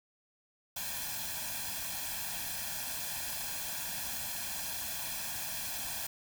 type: noise with comb filter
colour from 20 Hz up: white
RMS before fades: -38 dBFS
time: 0.76-6.07 s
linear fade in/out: 5 ms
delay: 1.2 ms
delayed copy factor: +0.75
effects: none